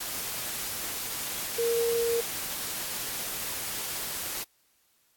sine tone in noise, 466.2 Hz, A#4, in tune, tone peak -24 dBFS, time 1.58-2.21 s, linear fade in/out 10 ms, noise white, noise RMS -34 dBFS, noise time 0-4.44 s, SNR +7 dB, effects white hiss -68 dBFS RMS until 5.16 s + AAC 64 kbps

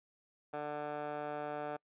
15% pulse tone with band-pass filter, 148.3 Hz, D3, 17 cents sharp, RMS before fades -40 dBFS, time 0.53-1.77 s, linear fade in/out 10 ms, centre 850 Hz, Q 2.4, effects noise-tail reverb RT60 0.1 s tail -26 dB re dry + resampled to 8000 Hz

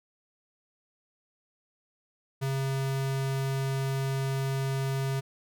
square tone, 135.1 Hz, C#3, 44 cents flat, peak -28 dBFS, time 2.41-5.21 s, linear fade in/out 20 ms, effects none

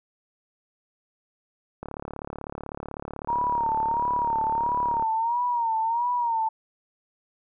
click train, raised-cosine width 1 ms, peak -20 dBFS, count 116, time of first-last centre 1.83-5.024 s, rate 36 Hz
sine tone with vibrato, 932.3 Hz, A#5, in tune, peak -22 dBFS, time 3.28-6.49 s, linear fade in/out 10 ms, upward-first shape sine, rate 1.5 Hz, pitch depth 88 cents each way
effects none

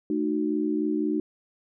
sine chord, D# diminished, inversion second, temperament equal with one note detuned, 220 / 306.1 / 370 Hz, A3 / D#4 / F#4, 0 / -28 / 0 cents, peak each -30 / -25 / -30 dBFS, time 0.1-1.2 s, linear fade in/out 2 ms, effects none

